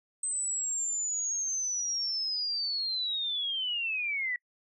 sine linear sweep, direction down, 8240 to 1928 Hz, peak -29 dBFS, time 0.23-4.36 s, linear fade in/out 2 ms, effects noise-tail reverb RT60 0.1 s tail -26 dB re dry

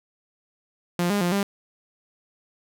sawtooth tone with pitch steps, 175.1 / 203.6 / 175.5 / 199.7 Hz, F3 / G#3 / F3 / G3, +5 / -34 / +9 / +32 cents, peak -17 dBFS, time 0.99-1.43 s, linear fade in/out 2 ms, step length 110 ms, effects none

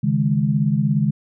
sine chord, C# suspended second, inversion none, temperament equal, 138.59 / 155.56 / 207.7 Hz, C#3 / D#3 / G#3, 0 / 0 / 0 cents, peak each -20 dBFS, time 0.03-1.11 s, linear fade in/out 10 ms, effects none

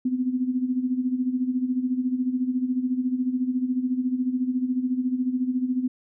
sine tone with tremolo, 253.6 Hz, B3, 46 cents sharp, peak -19 dBFS, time 0.05-5.88 s, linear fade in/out 5 ms, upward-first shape sine, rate 14 Hz, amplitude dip 70%, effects none

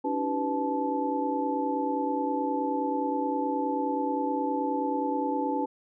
sine tone cluster, 283.7 / 313.2 / 379.1 / 495.3 / 870 Hz, C#4 / D#4 / F#4 / B4 / A5, +40 / +11 / +42 / +5 / -20 cents, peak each -30 / -35 / -36 / -33 / -30 dBFS, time 0.04-5.66 s, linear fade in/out 10 ms, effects none

